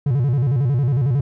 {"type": "tone with vibrato", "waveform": "triangle", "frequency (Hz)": 130.9, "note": "C3", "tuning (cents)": 1, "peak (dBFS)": -13, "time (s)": [0.06, 1.21], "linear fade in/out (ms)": 5, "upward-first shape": "square", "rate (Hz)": 11, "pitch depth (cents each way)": 160, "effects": []}